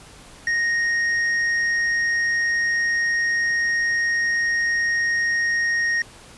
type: tone with hard clipping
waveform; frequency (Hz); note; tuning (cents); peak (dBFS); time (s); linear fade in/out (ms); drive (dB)
sine; 1864.7; A#6; 0; -20; 0.47-6.02; 2; 5
effects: pink hiss -45 dBFS RMS until 6.37 s + resampled to 24000 Hz